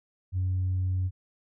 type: tone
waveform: sine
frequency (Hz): 92.5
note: F#2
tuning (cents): 0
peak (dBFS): -23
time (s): 0.32-1.11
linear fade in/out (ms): 50
effects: tanh soft clip ceiling -22 dBFS